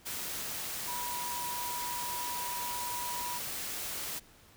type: tone in noise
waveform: sine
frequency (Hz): 971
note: B5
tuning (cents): -30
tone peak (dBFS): -37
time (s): 0.87-3.39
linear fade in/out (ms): 20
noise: white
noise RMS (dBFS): -38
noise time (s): 0.05-4.2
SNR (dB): -2
effects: pink hiss -59 dBFS RMS until 4.56 s